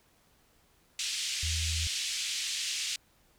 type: band-pass noise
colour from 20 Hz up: pink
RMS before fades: -34 dBFS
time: 0.99-2.96 s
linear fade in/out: 2 ms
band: 2600 to 7900 Hz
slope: 24 dB/octave
type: tone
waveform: sine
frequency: 80.6 Hz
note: E2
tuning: 38 cents flat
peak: -31 dBFS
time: 1.43-1.87 s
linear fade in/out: 0 ms
effects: pink hiss -66 dBFS RMS until 3.38 s